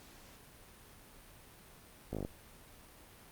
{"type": "slowing click train", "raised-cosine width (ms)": 2, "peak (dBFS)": -25, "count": 7, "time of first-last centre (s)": [2.13, 2.249], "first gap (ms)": 18, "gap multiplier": 1.04, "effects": ["pink hiss -57 dBFS RMS until 3.31 s", "Opus 48 kbps"]}